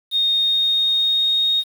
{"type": "tone with pitch glide", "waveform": "sine", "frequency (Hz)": [3699, 3725], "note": ["A#7", "A#7"], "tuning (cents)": [-14, -2], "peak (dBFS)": -15, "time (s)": [0.11, 1.64], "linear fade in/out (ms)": 50, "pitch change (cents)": 12, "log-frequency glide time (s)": [0.35, 1.52], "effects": ["7-bit"]}